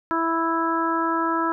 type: harmonic tone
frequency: 329.6 Hz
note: E4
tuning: in tune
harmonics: 1 / 2 / 3 / 4 / 5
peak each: -25 / -32 / -25 / -25 / -32 dBFS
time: 0.11-1.52 s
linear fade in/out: 0 ms
effects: none